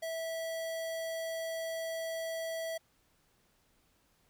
square tone, 654 Hz, E5, 14 cents flat, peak -36 dBFS, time 0.02-2.78 s, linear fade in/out 10 ms, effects pink hiss -71 dBFS RMS until 4.29 s

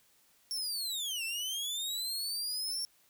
sawtooth linear two-way sweep, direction down then up, 5510 to 2637 to 5510 Hz, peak -31 dBFS, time 0.51-2.85 s, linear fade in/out 0 ms, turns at 1.24 s, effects white hiss -67 dBFS RMS until 3.09 s

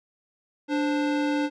square tone pair together, 293.7 / 523.7 Hz, D4 / C5, 0 / +1 cents, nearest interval minor seventh, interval 1001 cents, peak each -24 / -32 dBFS, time 0.68-1.5 s, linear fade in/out 50 ms, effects low-pass 4000 Hz 12 dB/octave

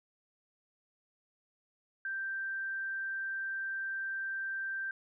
sine tone, 1570 Hz, G6, 2 cents sharp, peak -34 dBFS, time 2.05-4.91 s, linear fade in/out 2 ms, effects none

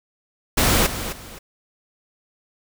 pink noise with echo, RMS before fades -17 dBFS, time 0.57-0.87 s, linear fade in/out 10 ms, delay 260 ms, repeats 2, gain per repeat -11 dB, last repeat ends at 1.39 s, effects none

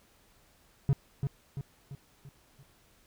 triangle tone with echo, 138.59 Hz, C#3, in tune, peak -19 dBFS, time 0.89-0.93 s, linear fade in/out 0 ms, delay 340 ms, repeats 5, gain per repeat -6 dB, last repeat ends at 2.63 s, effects pink hiss -64 dBFS RMS until 3.06 s

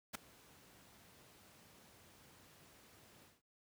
pink noise with ADSR envelope, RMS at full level -39 dBFS, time 0.13-3.42 s, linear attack 22 ms, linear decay 4 ms, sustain -24 dB, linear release 180 ms, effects high-pass 80 Hz 12 dB/octave

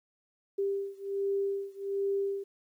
sine beating tone pair, 395.3 / 396.6 Hz, G4 / G4, +15 / +20 cents, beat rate 1.3 Hz, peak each -32 / -33 dBFS, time 0.58-2.44 s, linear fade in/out 10 ms, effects 11-bit

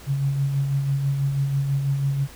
sine tone with tremolo, 138.59 Hz, C#3, in tune, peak -18 dBFS, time 0.06-2.28 s, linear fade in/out 50 ms, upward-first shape sine, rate 6.1 Hz, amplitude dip 40%, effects added 60 Hz sine -48 dBFS peak until 2.35 s + pink hiss -45 dBFS RMS until 2.35 s

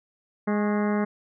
harmonic tone with a mistuned harmonic, 207.7 Hz, G#3, in tune, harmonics 1 / 2 / 3 / 4 / 5 / 6 / 7 / 8 / 9 / 10, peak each -23 / -29 / -33 / -35 / -37 / -39 / -40 / -41 / -42 / -43 dBFS, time 0.47-1.05 s, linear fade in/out 10 ms, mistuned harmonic 5, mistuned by +71 cents, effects none

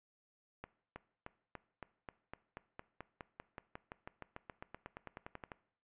accelerating click train, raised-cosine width 0.5 ms, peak -30 dBFS, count 29, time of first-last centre 0.64-5.518 s, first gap 320 ms, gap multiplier 0.95, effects noise-tail reverb RT60 0.6 s tail -19 dB re dry + resampled to 8000 Hz

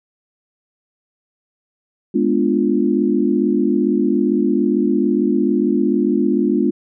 sine chord, G# diminished seventh, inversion none, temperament equal with one note detuned, 209.3 / 246.9 / 293.7 / 349.2 Hz, G#3 / B3 / D4 / F4, +14 / 0 / 0 / 0 cents, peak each -19 dBFS, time 2.14-6.71 s, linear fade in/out 10 ms, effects none

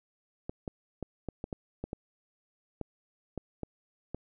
clicks, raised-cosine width 2 ms, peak -22 dBFS, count 12, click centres 0.495 / 0.678 / 1.027 / 1.287 / 1.441 / 1.528 / 1.84 / 1.931 / 2.813 / 3.377 / 3.633 / 4.146 s, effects none

